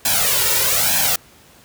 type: noise with flanger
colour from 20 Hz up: white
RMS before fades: -17 dBFS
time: 0.05-1.16 s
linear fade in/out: 5 ms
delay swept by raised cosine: 1.2 to 2.19 ms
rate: 1.1 Hz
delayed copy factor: +0.95
effects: pink hiss -48 dBFS RMS until 1.64 s + high-pass 60 Hz 12 dB/octave